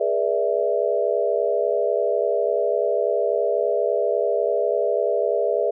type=chord; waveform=sine; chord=E dominant seventh; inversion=first; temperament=equal with one note detuned; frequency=415.3 / 483.7 / 587.3 / 659.3 Hz; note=G#4 / B4 / D5 / E5; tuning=0 / -36 / 0 / 0 cents; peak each=-24 dBFS; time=0-5.71 s; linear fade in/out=10 ms; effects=none